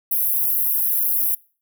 pink high-pass noise, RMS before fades -20 dBFS, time 0.11-1.35 s, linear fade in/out 5 ms, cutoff 11000 Hz, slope 96 dB/octave, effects noise-tail reverb RT60 0.4 s tail -24 dB re dry

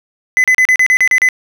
triangle tone bursts, 2020 Hz, B6, 39 cents sharp, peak -5 dBFS, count 9, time 0.37-1.288 s, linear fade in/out 0 ms, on 70 ms, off 36 ms, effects none

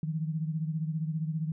sine beating tone pair, 156.1 / 171.1 Hz, D#3 / F3, +6 / -35 cents, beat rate 15 Hz, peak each -30 / -36 dBFS, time 0.03-1.52 s, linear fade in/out 2 ms, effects none

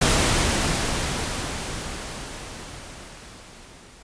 pink noise with level ramp, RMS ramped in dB -18 to -48 dBFS, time 0.01-4.03 s, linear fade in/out 10 ms, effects resampled to 22050 Hz

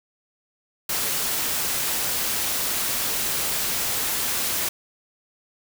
white noise, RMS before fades -25 dBFS, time 0.89-4.69 s, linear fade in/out 5 ms, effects none

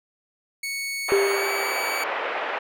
sawtooth tone with pitch glide, 2217 to 2278 Hz, C#7 to C#7, 0 to +47 cents, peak -24 dBFS, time 0.63-2.04 s, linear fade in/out 5 ms, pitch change +47 cents, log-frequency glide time 1.25-1.47 s
pink band-pass noise, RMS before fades -28 dBFS, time 1.08-2.59 s, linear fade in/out 10 ms, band 480 to 2500 Hz, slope 24 dB/octave
sine tone with exponential decay, 396.5 Hz, G4, 20 cents sharp, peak -15 dBFS, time 1.12-2.18 s, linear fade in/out 0 ms, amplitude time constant 230 ms
effects none

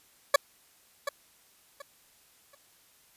20% pulse tone with echo, 567 Hz, C#5, 39 cents sharp, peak -11 dBFS, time 0.34-0.36 s, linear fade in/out 5 ms, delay 730 ms, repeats 3, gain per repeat -12 dB, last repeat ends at 2.55 s, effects white hiss -62 dBFS RMS until 3.16 s + resampled to 32000 Hz

